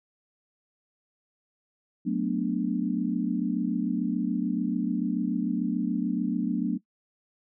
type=chord; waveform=sine; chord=B minor seventh; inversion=second; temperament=equal; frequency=185 / 220 / 246.9 / 293.7 Hz; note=F#3 / A3 / B3 / D4; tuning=0 / 0 / 0 / 0 cents; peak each=-30 dBFS; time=2.05-6.78 s; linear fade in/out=20 ms; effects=noise-tail reverb RT60 0.1 s tail -19 dB re dry